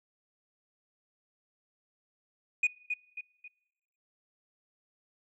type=tone with echo; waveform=sine; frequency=2469 Hz; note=D#7; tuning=14 cents flat; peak=-20 dBFS; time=2.63-2.67 s; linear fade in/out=5 ms; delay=270 ms; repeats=3; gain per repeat=-8 dB; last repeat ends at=3.48 s; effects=noise-tail reverb RT60 1.0 s tail -25 dB re dry + tanh soft clip ceiling -21 dBFS